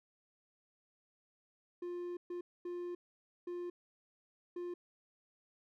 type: tone bursts at uneven times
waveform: triangle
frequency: 352.1 Hz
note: F4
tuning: 14 cents sharp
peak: -37 dBFS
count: 5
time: 1.82-2.17 / 2.3-2.41 / 2.65-2.95 / 3.47-3.7 / 4.56-4.74 s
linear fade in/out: 5 ms
effects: none